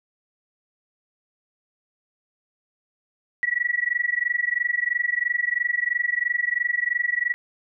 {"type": "tone with amplitude modulation", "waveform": "sine", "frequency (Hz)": 1934, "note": "B6", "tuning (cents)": -37, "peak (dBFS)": -17, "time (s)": [3.43, 7.34], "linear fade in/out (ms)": 0, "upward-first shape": "sine", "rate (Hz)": 23, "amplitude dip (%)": 95, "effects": []}